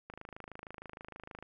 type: click train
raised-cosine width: 0.5 ms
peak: -30 dBFS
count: 36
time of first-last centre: 0.1-1.426 s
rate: 26.4 Hz
effects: none